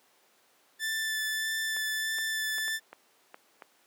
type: tone with vibrato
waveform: sawtooth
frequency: 1760 Hz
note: A6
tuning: in tune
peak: -26 dBFS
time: 0.79-2.8 s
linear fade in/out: 50 ms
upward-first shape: sine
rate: 1.6 Hz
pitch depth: 11 cents each way
type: clicks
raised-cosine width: 0.5 ms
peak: -28 dBFS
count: 7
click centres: 1.766 / 2.185 / 2.583 / 2.681 / 2.93 / 3.344 / 3.622 s
effects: pink hiss -64 dBFS RMS until 3.86 s + high-pass 400 Hz 12 dB/octave